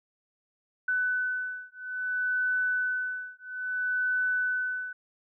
sine beating tone pair, 1500 / 1500.6 Hz, F#6 / F#6, +23 / +24 cents, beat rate 0.6 Hz, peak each -30 dBFS, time 0.88-4.93 s, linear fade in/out 5 ms, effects none

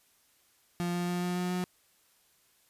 35% pulse tone with pitch steps, 174.61 / 175.82 / 177.05 / 178.28 / 179.52 / 180.77 Hz, F3 / F3 / F3 / F3 / F3 / F#3, 0 / +12 / +24 / +36 / +48 / -40 cents, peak -28 dBFS, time 0.8-1.64 s, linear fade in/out 0 ms, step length 140 ms, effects white hiss -67 dBFS RMS until 2.69 s + resampled to 32000 Hz

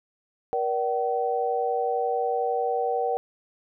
sine tone cluster, 475.9 / 587 / 763 Hz, A#4 / D5 / G5, +36 / -1 / -47 cents, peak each -26 / -32 / -26 dBFS, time 0.53-3.17 s, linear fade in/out 0 ms, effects none

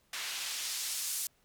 white noise with band-pass filter sweep, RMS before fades -37 dBFS, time 0.13-1.27 s, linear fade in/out 2 ms, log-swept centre 2400 to 9300 Hz, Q 0.76, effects pink hiss -70 dBFS RMS until 1.44 s

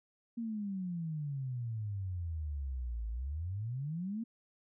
sine exponential two-way sweep, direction down then up, 236.4 to 54 to 236.4 Hz, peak -35 dBFS, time 0.37-4.24 s, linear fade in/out 10 ms, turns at 3.08 s, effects none

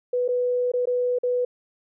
sine tone with dropouts, 493.9 Hz, B4, in tune, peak -20 dBFS, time 0.13-1.45 s, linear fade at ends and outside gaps 5 ms, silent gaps 0.28-0.287 / 0.718-0.736 / 0.856-0.871 / 1.187-1.233 s, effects none

